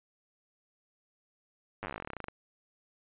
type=slowing click train; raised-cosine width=0.5 ms; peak=-23 dBFS; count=22; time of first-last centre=1.83-2.284 s; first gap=9 ms; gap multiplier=1.08; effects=resampled to 8000 Hz